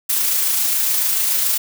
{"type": "noise with amplitude modulation", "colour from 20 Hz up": "blue", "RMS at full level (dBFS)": -17, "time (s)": [0.09, 1.58], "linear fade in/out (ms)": 10, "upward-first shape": "sine", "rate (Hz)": 27.1, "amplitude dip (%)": 25, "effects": []}